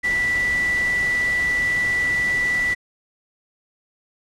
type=tone in noise; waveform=sine; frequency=1967 Hz; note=B6; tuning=7 cents flat; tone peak=-18 dBFS; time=0.03-2.75 s; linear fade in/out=20 ms; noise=pink; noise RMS=-33 dBFS; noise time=0.03-2.75 s; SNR=+12 dB; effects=low-pass 9000 Hz 12 dB/octave